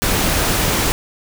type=noise; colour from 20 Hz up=pink; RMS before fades=-17 dBFS; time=0.02-0.92 s; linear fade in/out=0 ms; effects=none